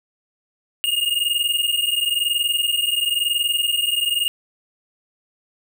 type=tone pair together; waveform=square; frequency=2835 / 2856 Hz; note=F7 / F7; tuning=+25 / +38 cents; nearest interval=unison; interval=13 cents; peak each=-22 dBFS; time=0.84-4.28 s; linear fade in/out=0 ms; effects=none